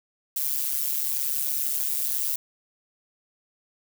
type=noise with amplitude modulation; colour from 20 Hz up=violet; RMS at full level=-23 dBFS; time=0.36-2.36 s; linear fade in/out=5 ms; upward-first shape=sine; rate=141 Hz; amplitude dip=85%; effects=none